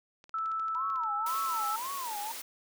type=clicks; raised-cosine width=0.2 ms; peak=-36 dBFS; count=11; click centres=0.241 / 0.294 / 0.386 / 0.459 / 0.517 / 0.597 / 0.683 / 0.749 / 0.901 / 0.959 / 1.036 s
type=tone; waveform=sine; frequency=1316 Hz; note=E6; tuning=3 cents flat; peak=-30 dBFS; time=0.34-1.76 s; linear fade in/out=2 ms
type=tone with vibrato; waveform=sine; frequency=956 Hz; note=A#5; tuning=43 cents sharp; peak=-35 dBFS; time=0.75-2.32 s; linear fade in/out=5 ms; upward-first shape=sine; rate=1.9 Hz; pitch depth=270 cents each way
type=high-pass noise; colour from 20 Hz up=white; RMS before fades=-41 dBFS; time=1.26-2.42 s; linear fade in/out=5 ms; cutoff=310 Hz; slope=12 dB/octave
effects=none